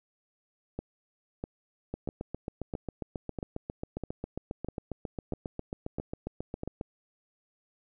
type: two click trains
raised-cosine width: 2 ms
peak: -21 / -21 dBFS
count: 37 / 10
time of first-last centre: 1.94-6.811 / 0.79-6.634 s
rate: 7.39 / 1.54 Hz
effects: none